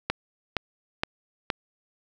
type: click train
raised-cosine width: 0.3 ms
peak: -8 dBFS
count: 4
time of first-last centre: 0.1-1.502 s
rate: 2.14 Hz
effects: none